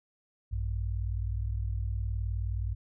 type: tone pair together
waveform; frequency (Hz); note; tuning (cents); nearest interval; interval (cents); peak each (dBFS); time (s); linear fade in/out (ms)
sine; 58.68 / 98; A#1 / G2; +12 / 0; major sixth; 888; -31 / -33; 0.51-2.75; 20
effects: none